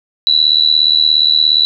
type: tone with amplitude modulation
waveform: sine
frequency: 3951 Hz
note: B7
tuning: in tune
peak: -4 dBFS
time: 0.27-1.65 s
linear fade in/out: 0 ms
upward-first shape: sine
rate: 77.1 Hz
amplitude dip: 90%
effects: none